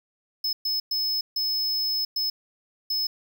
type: tone bursts at uneven times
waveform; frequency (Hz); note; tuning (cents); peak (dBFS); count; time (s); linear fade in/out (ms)
square; 5200; E8; -24; -24; 6; 0.44-0.53 / 0.65-0.8 / 0.91-1.21 / 1.36-2.05 / 2.16-2.3 / 2.9-3.07; 5
effects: none